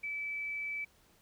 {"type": "tone", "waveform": "sine", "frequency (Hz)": 2307, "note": "D7", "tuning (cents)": -31, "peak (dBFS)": -35, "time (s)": [0.03, 0.85], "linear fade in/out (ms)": 10, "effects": ["pink hiss -66 dBFS RMS until 1.21 s"]}